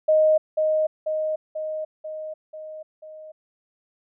sine tone with echo, 622.3 Hz, D#5, in tune, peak -14 dBFS, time 0.08-0.38 s, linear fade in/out 10 ms, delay 490 ms, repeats 6, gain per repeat -4 dB, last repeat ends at 3.32 s, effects none

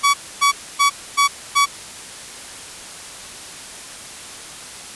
sawtooth tone bursts, 1133 Hz, C#6, 37 cents sharp, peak -8 dBFS, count 5, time 0.03-1.66 s, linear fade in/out 20 ms, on 110 ms, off 270 ms, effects white hiss -35 dBFS RMS until 4.95 s + resampled to 24000 Hz

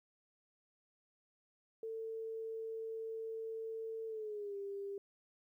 sine tone with pitch glide, 447.3 to 398.5 Hz, A4 to G4, +28 to +28 cents, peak -40 dBFS, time 1.83-4.98 s, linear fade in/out 2 ms, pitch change -200 cents, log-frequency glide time 4.07-4.56 s, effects 13-bit

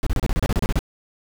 brown noise bursts, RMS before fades -19 dBFS, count 12, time 0.03-0.791 s, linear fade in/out 0 ms, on 35 ms, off 31 ms, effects none

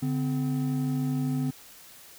triangle tone pair together, 143.87 / 256.7 Hz, D3 / C4, -35 / -33 cents, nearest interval minor seventh, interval 1002 cents, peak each -26 / -26 dBFS, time 0.02-1.51 s, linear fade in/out 10 ms, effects white hiss -50 dBFS RMS until 2.18 s

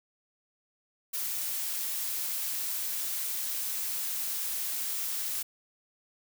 blue noise, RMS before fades -33 dBFS, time 1.13-5.43 s, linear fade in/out 10 ms, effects none

